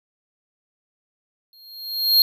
square tone with exponential growth, 4235 Hz, C8, 20 cents sharp, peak -10 dBFS, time 1.53-2.22 s, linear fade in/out 1 ms, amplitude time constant 150 ms, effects none

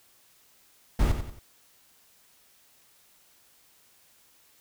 brown noise with echo, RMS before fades -22 dBFS, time 0.99-1.12 s, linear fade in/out 5 ms, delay 91 ms, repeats 3, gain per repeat -8 dB, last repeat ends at 1.393 s, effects white hiss -61 dBFS RMS until 4.6 s

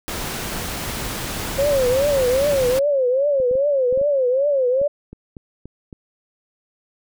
pink noise, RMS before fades -27 dBFS, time 0.08-2.79 s, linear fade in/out 0 ms
sine tone with vibrato, 537 Hz, C5, 45 cents sharp, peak -15 dBFS, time 1.58-4.88 s, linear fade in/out 10 ms, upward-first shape triangle, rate 2.5 Hz, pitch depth 180 cents each way
clicks, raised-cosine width 3 ms, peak -23 dBFS, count 11, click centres 3.401 / 3.512 / 3.554 / 3.926 / 3.975 / 4.014 / 4.815 / 5.13 / 5.368 / 5.656 / 5.928 s
effects none

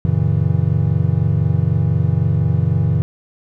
triangle chord, F# dominant seventh, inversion none, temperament equal with one note detuned, 92.5 / 116.54 / 138.59 / 162.54 Hz, F#2 / A#2 / C#3 / E3, 0 / 0 / 0 / -24 cents, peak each -17 dBFS, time 0.05-3.02 s, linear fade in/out 0 ms, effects none

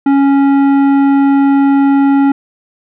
sine tone with tanh clipping, 277.2 Hz, C#4, in tune, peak -8 dBFS, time 0.06-2.32 s, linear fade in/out 5 ms, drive 12 dB, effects none

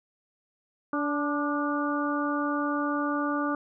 harmonic tone with a mistuned harmonic, 290 Hz, D4, 22 cents flat, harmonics 1 / 2 / 3 / 4 / 5, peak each -28 / -34 / -37 / -31 / -35 dBFS, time 0.93-3.55 s, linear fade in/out 2 ms, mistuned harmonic 4, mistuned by +36 cents, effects none

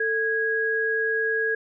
sine tone pair together, 445.2 / 1652 Hz, A4 / G#6, +20 / -10 cents, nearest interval octave + major seventh, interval 2270 cents, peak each -26 / -23 dBFS, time 0-1.55 s, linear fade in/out 5 ms, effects none

